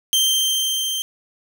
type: tone with level ramp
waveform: sawtooth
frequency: 3143 Hz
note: G7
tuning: 4 cents sharp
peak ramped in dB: -11 to -19 dBFS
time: 0.13-1.02 s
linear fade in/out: 0 ms
effects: none